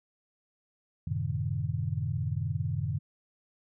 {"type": "chord", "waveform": "sine", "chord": "F# diminished seventh", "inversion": "none", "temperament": "equal with one note detuned", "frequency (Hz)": [92.5, 110, 130.81, 152.98], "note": ["F#2", "A2", "C3", "Eb3"], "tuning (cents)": [0, 0, 0, -29], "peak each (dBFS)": -34, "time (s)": [1.07, 2.99], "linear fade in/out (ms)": 5, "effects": []}